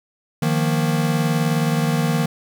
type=chord; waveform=square; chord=Eb suspended second; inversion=none; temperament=equal; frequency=155.56 / 174.61 / 233.1 Hz; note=Eb3 / F3 / Bb3; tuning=0 / 0 / 0 cents; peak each=-20 / -25 / -24 dBFS; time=0.42-2.26 s; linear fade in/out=5 ms; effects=9-bit